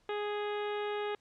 harmonic tone, 415.3 Hz, G#4, in tune, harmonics 1 / 2 / 3 / 4 / 5 / 6 / 7 / 8 / 9, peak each -34 / -40 / -44 / -46 / -48 / -50 / -51 / -52 / -53 dBFS, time 0.09-1.15 s, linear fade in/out 2 ms, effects pink hiss -70 dBFS RMS until 1.2 s + low-pass 7000 Hz 12 dB/octave

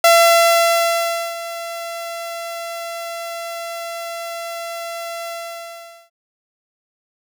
sawtooth tone with ADSR envelope, 676 Hz, E5, 43 cents sharp, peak -4 dBFS, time 0.04-6.1 s, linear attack 4 ms, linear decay 1300 ms, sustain -18 dB, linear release 810 ms, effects none

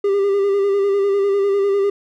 triangle tone with vibrato, 398.6 Hz, G4, 29 cents sharp, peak -12 dBFS, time 0.04-1.9 s, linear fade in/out 5 ms, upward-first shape square, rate 10 Hz, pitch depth 28 cents each way, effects none

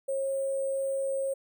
sine tone with sample-and-hold, 542 Hz, C#5, 39 cents flat, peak -27 dBFS, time 0.08-1.34 s, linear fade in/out 10 ms, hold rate 8820 Hz, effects none

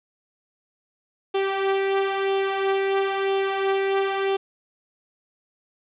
sawtooth tone with flanger, 390 Hz, G4, 9 cents flat, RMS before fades -23 dBFS, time 1.34-4.37 s, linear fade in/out 10 ms, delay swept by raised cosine 0.27 to 3.07 ms, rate 1 Hz, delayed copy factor +0.5, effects resampled to 8000 Hz + 8-bit

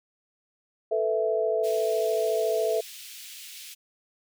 sine chord, A suspended second, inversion none, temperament equal, 440 / 493.9 / 659.3 Hz, A4 / B4 / E5, 0 / 0 / 0 cents, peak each -26 / -30 / -26 dBFS, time 0.91-2.81 s, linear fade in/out 10 ms
pink high-pass noise, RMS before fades -43 dBFS, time 1.63-3.75 s, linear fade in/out 20 ms, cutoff 2500 Hz, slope 24 dB/octave
effects none

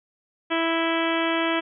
harmonic tone with a mistuned harmonic, 329.6 Hz, E4, in tune, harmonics 1 / 2 / 3 / 4 / 5 / 6 / 7 / 8 / 9 / 10, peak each -25 / -28 / -30 / -31 / -32 / -33 / -33 / -34 / -35 / -35 dBFS, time 0.5-1.61 s, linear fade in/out 20 ms, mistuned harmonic 9, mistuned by +31 cents, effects none

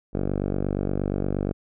5% pulse tone with low-pass filter, 48.52 Hz, G1, 17 cents flat, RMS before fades -26 dBFS, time 0.13-1.53 s, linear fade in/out 20 ms, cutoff 570 Hz, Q 0.54, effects none

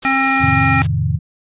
white noise, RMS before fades -28 dBFS, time 0.02-0.87 s, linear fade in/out 10 ms
harmonic tone, 268.1 Hz, C4, 42 cents sharp, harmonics 1 / 3 / 5 / 7 / 9, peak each -19 / -19 / -19 / -19 / -19 dBFS, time 0.05-0.82 s, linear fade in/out 0 ms
sine chord, F dominant seventh, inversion none, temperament equal with one note detuned, 87.31 / 110 / 133.95 / 155.56 Hz, F2 / A2 / C3 / Eb3, 0 / 0 / +41 / 0 cents, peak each -20 dBFS, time 0.4-1.19 s, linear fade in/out 20 ms
effects resampled to 8000 Hz

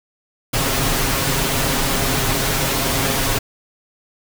pink noise with comb filter, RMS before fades -19 dBFS, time 0.53-3.39 s, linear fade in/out 10 ms, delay 7.4 ms, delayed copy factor +0.6, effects none

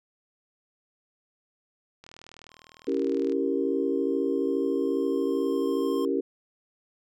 click train, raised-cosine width 0.2 ms, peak -29 dBFS, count 52, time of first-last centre 2.04-3.321 s, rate 39.8 Hz
square tone with exponential growth, 1062 Hz, C6, 25 cents sharp, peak -37 dBFS, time 2.5-6.05 s, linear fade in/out 1 ms, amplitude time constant 770 ms
sine chord, C# diminished seventh, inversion none, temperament equal, 277.2 / 329.6 / 392 / 466.2 Hz, C#4 / E4 / G4 / Bb4, 0 / 0 / 0 / 0 cents, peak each -28 / -31 / -28 / -30 dBFS, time 2.87-6.21 s, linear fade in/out 10 ms
effects none

